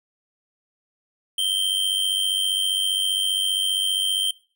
square tone with amplitude modulation, 3136 Hz, G7, in tune, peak -18 dBFS, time 1.38-4.31 s, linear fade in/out 5 ms, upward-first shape sine, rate 95.1 Hz, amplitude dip 70%, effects noise-tail reverb RT60 0.4 s tail -21 dB re dry

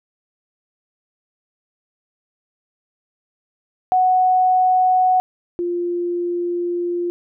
sine tone pair in turn, 740 / 349.2 Hz, F#5 / F4, 0 / 0 cents, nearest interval octave + minor second, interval 1300 cents, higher first, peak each -12 / -19 dBFS, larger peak first, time 3.92-5.2 / 5.59-7.1 s, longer second, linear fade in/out 0 ms, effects none

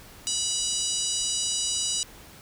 harmonic tone, 977 Hz, B5, 19 cents flat, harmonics 3 / 4 / 5 / 6 / 7 / 8 / 9, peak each -33 / -33 / -33 / -33 / -33 / -33 / -33 dBFS, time 0.27-2.03 s, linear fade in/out 0 ms, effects pink hiss -48 dBFS RMS until 2.41 s

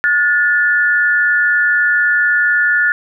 sine tone pair together, 1440.2 / 1748 Hz, F#6 / A6, -47 / -12 cents, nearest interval minor third, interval 335 cents, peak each -13 dBFS, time 0.04-2.92 s, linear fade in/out 0 ms, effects none

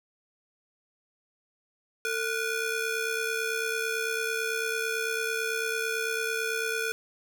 25% pulse ring-modulated tone, 967 Hz, B5, 37 cents flat, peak -21 dBFS, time 2.05-6.92 s, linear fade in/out 0 ms, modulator 518 Hz, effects none

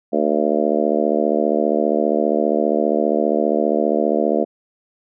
harmonic tone, 75 Hz, D2, 37 cents sharp, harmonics 3 / 4 / 5 / 6 / 7 / 8 / 9, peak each -23 / -23 / -23 / -23 / -23 / -23 / -23 dBFS, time 0.12-4.45 s, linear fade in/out 20 ms, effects none

